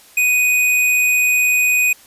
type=tone; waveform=square; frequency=2489 Hz; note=D#7; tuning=in tune; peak=-13 dBFS; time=0.17-1.93 s; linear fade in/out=5 ms; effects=white hiss -46 dBFS RMS until 2.06 s + resampled to 32000 Hz